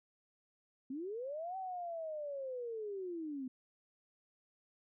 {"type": "linear two-way sweep", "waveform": "sine", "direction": "up then down", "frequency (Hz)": [250.2, 770, 250.2], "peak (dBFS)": -39, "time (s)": [0.9, 3.48], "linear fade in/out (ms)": 5, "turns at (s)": 1.57, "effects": []}